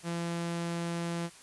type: tone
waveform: sawtooth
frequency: 170 Hz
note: F3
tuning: 46 cents flat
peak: -28 dBFS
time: 0.03-1.3 s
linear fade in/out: 50 ms
effects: white hiss -53 dBFS RMS until 1.42 s + resampled to 24000 Hz